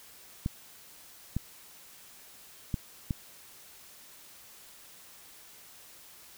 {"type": "clicks", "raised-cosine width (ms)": 5, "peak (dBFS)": -17, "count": 4, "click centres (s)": [0.461, 1.366, 2.742, 3.108], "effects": ["white hiss -53 dBFS RMS until 6.37 s"]}